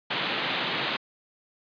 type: band-pass noise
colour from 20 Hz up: white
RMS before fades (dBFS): -29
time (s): 0.1-0.97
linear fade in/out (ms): 10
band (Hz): 130 to 3900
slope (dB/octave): 48
effects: resampled to 11025 Hz